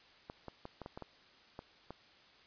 clicks, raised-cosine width 1 ms, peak -30 dBFS, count 9, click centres 0.299 / 0.483 / 0.654 / 0.817 / 0.861 / 0.975 / 1.023 / 1.591 / 1.906 s, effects white hiss -62 dBFS RMS until 2.46 s + resampled to 11025 Hz

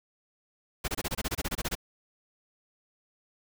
pink noise bursts, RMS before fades -31 dBFS, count 14, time 0.84-1.753 s, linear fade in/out 10 ms, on 42 ms, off 25 ms, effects none

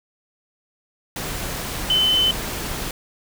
sine tone in noise, 3044 Hz, F#7, 48 cents sharp, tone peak -15 dBFS, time 1.9-2.31 s, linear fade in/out 2 ms, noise pink, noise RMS -28 dBFS, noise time 1.16-2.91 s, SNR +10 dB, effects none

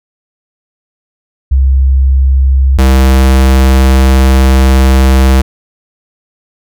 sine / square tone pair in turn, 66.5 / 65.85 Hz, C2 / C2, +29 / +12 cents, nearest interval unison, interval 17 cents, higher first, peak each -4 dBFS, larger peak neither, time 1.51-2.78 / 2.78-5.42 s, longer second, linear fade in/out 10 ms, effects none

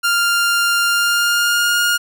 sawtooth tone with pitch glide, 1396.9 to 1423 Hz, F6 to F6, 0 to +32 cents, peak -10 dBFS, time 0.03-1.98 s, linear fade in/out 20 ms, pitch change +32 cents, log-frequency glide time 0.87-1.81 s, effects none

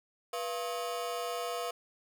30% pulse ring-modulated tone, 587.3 Hz, D5, in tune, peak -28 dBFS, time 0.33-1.71 s, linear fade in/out 5 ms, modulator 99.9 Hz, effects none

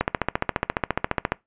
click train, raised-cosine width 0.5 ms, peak -5 dBFS, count 20, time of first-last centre 0.01-1.32 s, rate 14.5 Hz, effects noise-tail reverb RT60 0.2 s tail -22 dB re dry + resampled to 8000 Hz

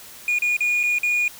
sine tone with dropouts, 2442 Hz, D#7, 33 cents flat, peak -15 dBFS, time 0.28-1.28 s, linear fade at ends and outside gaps 2 ms, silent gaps 0.386-0.421 / 0.567-0.606 / 0.832-0.836 / 0.985-1.032 s, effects tanh soft clip ceiling -17 dBFS + white hiss -42 dBFS RMS until 1.39 s

